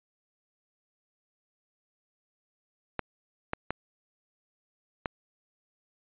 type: clicks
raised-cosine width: 0.5 ms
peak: -14 dBFS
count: 4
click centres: 2.993 / 3.534 / 3.706 / 5.058 s
effects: resampled to 8000 Hz